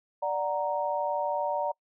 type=chord; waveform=sine; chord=D augmented; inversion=none; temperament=equal; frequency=587.3 / 740 / 932.3 Hz; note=D5 / F#5 / A#5; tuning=0 / 0 / 0 cents; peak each=-30 / -33 / -30 dBFS; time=0.22-1.72 s; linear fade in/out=10 ms; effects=noise-tail reverb RT60 0.1 s tail -26 dB re dry